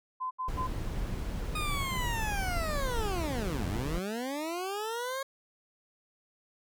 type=tone bursts; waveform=sine; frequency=1025 Hz; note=C6; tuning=36 cents flat; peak=-31 dBFS; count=3; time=0.2-0.678 s; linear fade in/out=20 ms; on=110 ms; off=74 ms
type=noise; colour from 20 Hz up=brown; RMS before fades=-34 dBFS; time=0.48-3.99 s; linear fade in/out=5 ms
type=linear two-way sweep; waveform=20% pulse; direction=down then up; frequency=1248 to 82.41 to 549 Hz; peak=-28 dBFS; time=1.55-5.23 s; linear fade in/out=5 ms; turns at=3.66 s
effects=none